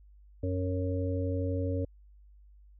harmonic tone, 92 Hz, F#2, 9 cents flat, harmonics 1 / 3 / 5 / 6, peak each -30 / -35 / -37 / -38 dBFS, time 0.43-1.85 s, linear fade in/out 5 ms, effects added 50 Hz sine -53 dBFS peak until 2.79 s

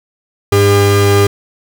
45% pulse tone pair together, 100.95 / 402.3 Hz, G#2 / G4, -49 / +45 cents, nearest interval 2 octaves, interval 2394 cents, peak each -10 dBFS, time 0.52-1.27 s, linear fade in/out 5 ms, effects none

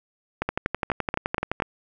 two click trains, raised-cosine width 0.5 ms, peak -9 / -9 dBFS, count 6 / 14, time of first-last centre 0.42-1.622 / 0.49-1.601 s, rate 4.16 / 11.7 Hz, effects none

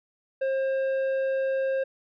sine tone with tanh clipping, 534 Hz, C5, 35 cents sharp, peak -25 dBFS, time 0.41-1.84 s, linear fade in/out 10 ms, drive 8 dB, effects none

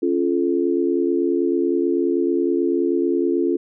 sine chord, Db augmented, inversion none, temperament just, 277.2 / 346.5 / 433.1 Hz, Db4 / F4 / A4, 0 / -14 / -27 cents, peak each -22 / -19 / -24 dBFS, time 0.02-3.57 s, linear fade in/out 10 ms, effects none

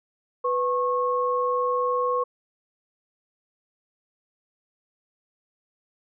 sine tone pair together, 496.1 / 1090.2 Hz, B4 / C#6, +8 / -29 cents, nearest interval octave + major second, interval 1363 cents, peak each -24 dBFS, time 0.44-2.24 s, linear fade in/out 10 ms, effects none

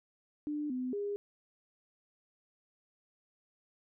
sine tone with pitch steps, 297.4 / 253.7 / 407.3 Hz, D4 / B3 / G#4, +22 / +47 / -34 cents, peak -33 dBFS, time 0.47-1.16 s, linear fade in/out 0 ms, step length 230 ms, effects none

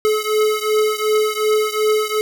square beating tone pair, 427.8 / 430.5 Hz, A4 / A4, -49 / -38 cents, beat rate 2.7 Hz, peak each -18 / -20 dBFS, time 0.05-2.21 s, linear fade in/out 0 ms, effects none

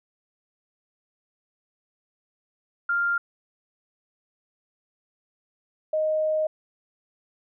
sine tone pair in turn, 1396.9 / 622.2 Hz, F6 / D#5, 0 / 0 cents, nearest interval octave + major second, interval 1400 cents, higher first, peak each -21 dBFS, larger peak neither, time 2.89-3.18 / 5.93-6.47 s, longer second, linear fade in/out 5 ms, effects none

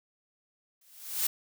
blue noise with exponential growth, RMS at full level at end -25 dBFS, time 0.81-1.27 s, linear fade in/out 5 ms, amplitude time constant 99 ms, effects none

